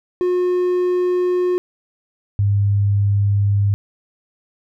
triangle / sine tone pair in turn, 360 / 101.02 Hz, F#4 / G#2, -47 / -47 cents, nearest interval octave + minor seventh, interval 2200 cents, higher first, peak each -13 dBFS, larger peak neither, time 0.21-1.58 / 2.39-3.74 s, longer first, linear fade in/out 0 ms, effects none

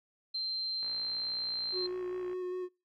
sine tone, 4136 Hz, C8, 21 cents flat, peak -32 dBFS, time 0.34-1.87 s, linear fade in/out 10 ms
click train, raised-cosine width 0.5 ms, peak -37 dBFS, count 90, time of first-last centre 0.83-2.331 s, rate 59.3 Hz
triangle tone with vibrato, 364.4 Hz, F#4, 26 cents flat, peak -32 dBFS, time 1.72-2.69 s, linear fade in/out 50 ms, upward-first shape square, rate 5 Hz, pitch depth 12 cents each way
effects noise-tail reverb RT60 0.3 s tail -25 dB re dry

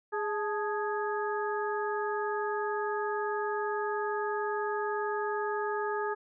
harmonic tone with a mistuned harmonic, 415.3 Hz, G#4, in tune, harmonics 1 / 2 / 3 / 4, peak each -32 / -35 / -37 / -38 dBFS, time 0.12-6.15 s, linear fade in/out 20 ms, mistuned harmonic 2, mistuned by +78 cents, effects none

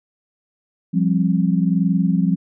sine chord, F suspended second, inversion none, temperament equal with one note detuned, 174.61 / 196 / 265.6 Hz, F3 / G3 / C4, 0 / 0 / +26 cents, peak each -17 / -19 / -23 dBFS, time 0.93-2.36 s, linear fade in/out 20 ms, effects none

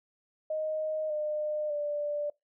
sine tone with pitch steps, 622.3 / 604.9 / 588.1 Hz, D#5 / D#5 / D5, 0 / -49 / +2 cents, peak -29 dBFS, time 0.5-2.3 s, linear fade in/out 5 ms, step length 600 ms, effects noise-tail reverb RT60 0.2 s tail -25 dB re dry

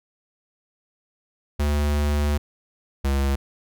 square tone pair in turn, 73.4 / 68.82 Hz, D2 / C#2, 0 / -12 cents, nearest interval minor second, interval 112 cents, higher first, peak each -20 dBFS, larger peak neither, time 1.59-2.38 / 3.04-3.36 s, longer first, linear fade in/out 10 ms, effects none

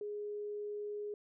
sine tone, 415.3 Hz, G#4, in tune, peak -38 dBFS, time 0.01-1.14 s, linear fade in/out 2 ms, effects none

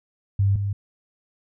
sine tone pair in turn, 98.9 / 100.22 Hz, G2 / G2, +16 / +39 cents, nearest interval unison, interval 23 cents, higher second, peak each -16 / -22 dBFS, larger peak first, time 0.39-0.56 / 0.56-0.73 s, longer neither, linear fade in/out 5 ms, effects none

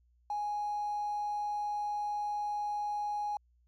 triangle tone with hard clipping, 830.6 Hz, G#5, in tune, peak -32 dBFS, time 0.3-3.37 s, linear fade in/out 2 ms, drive 3 dB, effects added 60 Hz sine -65 dBFS peak until 3.67 s

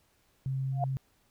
sine tone, 133.5 Hz, C3, 35 cents sharp, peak -29 dBFS, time 0.46-0.97 s, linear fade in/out 0 ms
sine tone with exponential growth, 704 Hz, F5, 14 cents sharp, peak -24 dBFS, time 0.72-0.84 s, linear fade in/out 2 ms, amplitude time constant 25 ms
effects pink hiss -69 dBFS RMS until 1.3 s

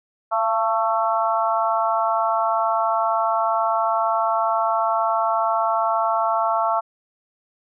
harmonic tone with a mistuned harmonic, 222.1 Hz, A3, 16 cents sharp, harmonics 3 / 4 / 5 / 6, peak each -22 / -23 / -24 / -25 dBFS, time 0.31-6.81 s, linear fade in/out 20 ms, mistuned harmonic 3, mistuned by +35 cents, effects none

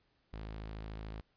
sawtooth tone, 53.6 Hz, A1, 45 cents flat, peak -38 dBFS, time 0.33-1.21 s, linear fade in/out 0 ms, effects pink hiss -75 dBFS RMS until 1.36 s + resampled to 11025 Hz

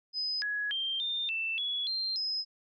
sine tone with pitch steps, 5030 / 1677 / 3166 / 3615 / 2664 / 3381 / 4166 / 5090 Hz, D#8 / G#6 / G7 / A7 / E7 / G#7 / C8 / D#8, +18 / +16 / +17 / +46 / +18 / +30 / -8 / +39 cents, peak -30 dBFS, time 0.13-2.45 s, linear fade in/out 50 ms, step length 290 ms, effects none

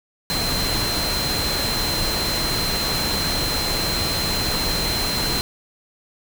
sine tone in noise, 4111 Hz, C8, 31 cents flat, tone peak -24 dBFS, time 0.3-5.41 s, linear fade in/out 0 ms, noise pink, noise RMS -24 dBFS, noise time 0.3-5.41 s, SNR -3 dB, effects none

